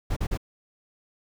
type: noise bursts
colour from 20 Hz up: brown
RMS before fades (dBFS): -26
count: 3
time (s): 0.1-0.375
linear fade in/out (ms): 10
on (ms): 65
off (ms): 40
effects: none